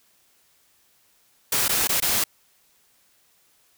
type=noise with dropouts; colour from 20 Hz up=white; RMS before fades=-22 dBFS; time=1.52-2.24 s; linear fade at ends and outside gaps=5 ms; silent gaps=1.682-1.692 / 1.874-1.891 / 2.002-2.022 s; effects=white hiss -62 dBFS RMS until 3.77 s